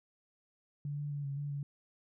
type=tone with pitch steps; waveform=sine; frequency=144.7 / 146.1 / 143.9 / 139.2 / 144.5 / 142.2 Hz; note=D3 / D3 / D3 / C#3 / D3 / C#3; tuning=-25 / -9 / -35 / +8 / -28 / +45 cents; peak=-35 dBFS; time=0.85-1.63 s; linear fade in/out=2 ms; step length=130 ms; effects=none